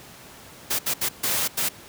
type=noise bursts at uneven times; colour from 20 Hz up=white; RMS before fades=-24 dBFS; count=5; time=0.7-0.79 / 0.86-0.94 / 1.01-1.09 / 1.23-1.48 / 1.57-1.69 s; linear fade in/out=10 ms; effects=pink hiss -45 dBFS RMS until 1.88 s + high-pass 80 Hz 12 dB/octave